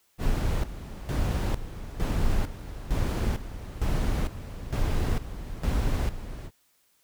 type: noise with tremolo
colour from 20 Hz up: brown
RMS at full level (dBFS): -25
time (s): 0.18-6.51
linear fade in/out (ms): 50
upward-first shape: square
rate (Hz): 1.1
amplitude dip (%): 75
effects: white hiss -67 dBFS RMS until 7.03 s